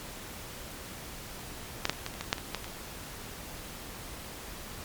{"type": "clicks", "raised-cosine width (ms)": 0.2, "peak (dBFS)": [-8, -8, -24, -16, -25, -16, -28, -7, -22, -13, -21, -27], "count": 12, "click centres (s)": [1.854, 1.896, 1.931, 2.064, 2.14, 2.21, 2.242, 2.329, 2.382, 2.547, 2.644, 2.68], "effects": ["pink hiss -43 dBFS RMS until 4.84 s", "MP3 96 kbps"]}